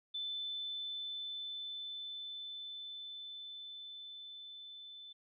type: tone with level ramp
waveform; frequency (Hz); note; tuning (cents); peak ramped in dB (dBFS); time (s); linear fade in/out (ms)
sine; 3520; A7; 0; -37 to -49; 0.14-5.13; 10
effects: none